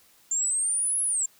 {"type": "exponential two-way sweep", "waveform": "sine", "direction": "up then down", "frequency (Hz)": [7220, 10850, 7220], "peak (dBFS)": -23, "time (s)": [0.31, 1.26], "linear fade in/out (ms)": 5, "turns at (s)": 1.03, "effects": ["white hiss -59 dBFS RMS until 1.39 s"]}